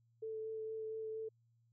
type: tone with vibrato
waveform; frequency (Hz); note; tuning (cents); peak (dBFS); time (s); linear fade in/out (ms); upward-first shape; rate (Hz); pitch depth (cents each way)
sine; 440; A4; 0; -40; 0.22-1.29; 10; sine; 4.3; 11
effects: added 116 Hz sine -70 dBFS peak until 1.72 s